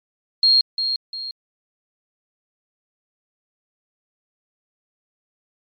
sine tone with echo, 4242 Hz, C8, 23 cents sharp, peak -11 dBFS, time 0.43-0.61 s, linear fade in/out 2 ms, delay 350 ms, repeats 2, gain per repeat -8 dB, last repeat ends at 1.31 s, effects MP3 48 kbps

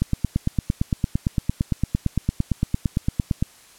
click train, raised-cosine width 5 ms, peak -7 dBFS, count 31, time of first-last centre 0.02-3.425 s, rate 8.81 Hz, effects white hiss -50 dBFS RMS until 3.78 s + low-pass 11000 Hz 12 dB/octave

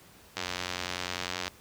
click train, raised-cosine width 0.2 ms, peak -14 dBFS, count 101, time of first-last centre 0.37-1.48 s, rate 90.1 Hz, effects pink hiss -55 dBFS RMS until 1.6 s + high-pass 60 Hz 12 dB/octave

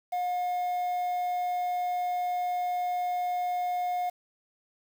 triangle tone with quantisation, 718 Hz, F5, 48 cents sharp, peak -25 dBFS, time 0.12-4.1 s, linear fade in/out 10 ms, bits 8, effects none

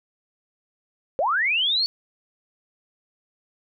sine linear sweep, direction up, 491 to 4504 Hz, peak -19 dBFS, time 1.19-1.86 s, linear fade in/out 0 ms, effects none

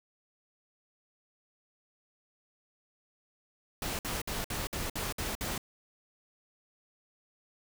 pink noise bursts, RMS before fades -35 dBFS, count 8, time 3.82-5.579 s, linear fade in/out 2 ms, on 170 ms, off 57 ms, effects none

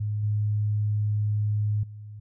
sine tone with level steps, 105.1 Hz, G#2, 21 cents sharp, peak -25 / -22 / -38 dBFS, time 0-2.2 s, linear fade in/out 10 ms, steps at 0.23 / 1.83 s, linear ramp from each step 5 ms, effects none

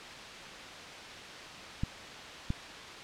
clicks, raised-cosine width 5 ms, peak -18 dBFS, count 2, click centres 1.835 / 2.504 s, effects white hiss -44 dBFS RMS until 3.03 s + low-pass 4000 Hz 12 dB/octave

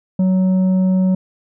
sine tone with tanh clipping, 186.5 Hz, F#3, 14 cents sharp, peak -13 dBFS, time 0.19-1.15 s, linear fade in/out 5 ms, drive 6 dB, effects none

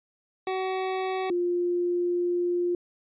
25% pulse / sine tone pair in turn, 376.5 / 351.7 Hz, F#4 / F4, +30 / +12 cents, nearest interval minor second, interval 118 cents, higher first, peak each -23 dBFS, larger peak neither, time 0.47-1.3 / 1.3-2.75 s, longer second, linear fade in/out 2 ms, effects resampled to 8000 Hz

